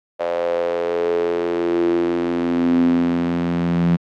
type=tone with high-pass filter sweep; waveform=sawtooth; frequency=85.9 Hz; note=F2; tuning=28 cents flat; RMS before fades=-19 dBFS; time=0.19-3.97 s; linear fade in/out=20 ms; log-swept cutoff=570 to 180 Hz; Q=8.2; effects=low-pass 3000 Hz 12 dB/octave